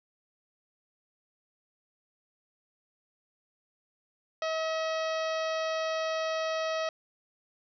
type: harmonic tone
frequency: 640 Hz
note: D#5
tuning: 49 cents sharp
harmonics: 1 / 2 / 3 / 4 / 5 / 6 / 7 / 8 / 9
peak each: -30 / -36 / -40 / -42 / -44 / -46 / -47 / -48 / -49 dBFS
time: 4.42-6.89 s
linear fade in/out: 2 ms
effects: none